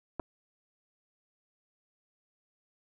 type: clicks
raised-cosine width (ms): 1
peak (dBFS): -22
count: 2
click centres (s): 0.196 / 0.199
effects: none